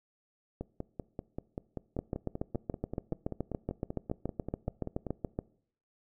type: two click trains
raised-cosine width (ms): 2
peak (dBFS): -19 / -23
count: 25 / 24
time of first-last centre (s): 1.99-5.389 / 0.61-5.067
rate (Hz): 7.06 / 5.16
effects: noise-tail reverb RT60 0.6 s tail -22 dB re dry